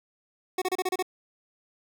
25% pulse tone bursts, 370 Hz, F#4, in tune, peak -21 dBFS, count 7, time 0.58-1.026 s, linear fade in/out 5 ms, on 38 ms, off 30 ms, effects none

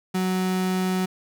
35% pulse tone, 185.6 Hz, F#3, 6 cents sharp, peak -20 dBFS, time 0.14-1.06 s, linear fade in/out 10 ms, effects none

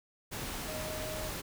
sine tone in noise, 622.3 Hz, D#5, in tune, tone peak -40 dBFS, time 0.67-1.3 s, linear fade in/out 20 ms, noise pink, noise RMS -39 dBFS, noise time 0.31-1.42 s, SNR -4 dB, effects none

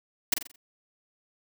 white noise with echo, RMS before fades -22 dBFS, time 0.32-0.34 s, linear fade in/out 5 ms, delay 44 ms, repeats 5, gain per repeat -7 dB, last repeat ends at 0.56 s, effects none

